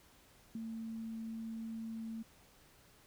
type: tone with ADSR envelope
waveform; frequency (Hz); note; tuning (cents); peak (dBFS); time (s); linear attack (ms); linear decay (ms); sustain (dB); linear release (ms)
sine; 224.7; A3; +37; -37; 0.55-2.23; 3; 20; -3; 12
effects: pink hiss -64 dBFS RMS until 3.06 s